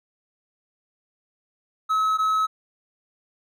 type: tone pair in turn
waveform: triangle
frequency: 1287 / 1287 Hz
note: E6 / E6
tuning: -42 / -42 cents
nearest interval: unison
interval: 0 cents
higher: neither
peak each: -17 dBFS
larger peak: neither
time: 1.89-2.18 / 2.18-2.47 s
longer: neither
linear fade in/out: 20 ms
effects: none